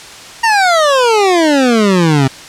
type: exponential sweep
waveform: 25% pulse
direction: down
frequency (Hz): 937 to 129.9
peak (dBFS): -4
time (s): 0.43-2.28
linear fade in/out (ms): 10
effects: white hiss -32 dBFS RMS until 2.48 s + low-pass 7000 Hz 12 dB/octave